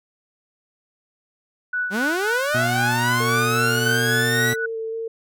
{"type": "tone with tremolo", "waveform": "sine", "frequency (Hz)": 1480, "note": "F#6", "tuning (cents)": 0, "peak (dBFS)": -20, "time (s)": [1.73, 4.66], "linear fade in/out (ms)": 5, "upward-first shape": "sine", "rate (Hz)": 3.8, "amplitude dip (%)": 55}
{"type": "linear sweep", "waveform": "sawtooth", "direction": "up", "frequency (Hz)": [180.6, 1975.5], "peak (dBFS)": -18, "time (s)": [1.9, 4.56], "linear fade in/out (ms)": 50}
{"type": "tone with pitch glide", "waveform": "25% pulse", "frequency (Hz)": [121, 121.84], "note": ["B2", "B2"], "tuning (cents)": [-35, -23], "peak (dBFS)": -19, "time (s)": [2.54, 4.54], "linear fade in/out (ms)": 10, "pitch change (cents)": 12, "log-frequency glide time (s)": [3.73, 3.79]}
{"type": "tone with vibrato", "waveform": "sine", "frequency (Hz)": 449.8, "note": "A4", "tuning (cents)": 38, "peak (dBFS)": -25, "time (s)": [3.2, 5.08], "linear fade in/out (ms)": 5, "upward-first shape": "square", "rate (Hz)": 2.9, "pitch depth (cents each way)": 12}
{"effects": []}